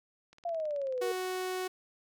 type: click train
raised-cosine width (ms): 0.2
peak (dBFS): -38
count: 21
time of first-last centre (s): 0.33-1.411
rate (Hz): 18.5
type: exponential sweep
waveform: sine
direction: down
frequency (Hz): 698.5 to 459.2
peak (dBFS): -31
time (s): 0.45-1.12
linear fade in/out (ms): 5
type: tone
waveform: sawtooth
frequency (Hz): 370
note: F#4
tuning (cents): 0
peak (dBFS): -29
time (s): 1.01-1.68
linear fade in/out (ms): 10
effects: none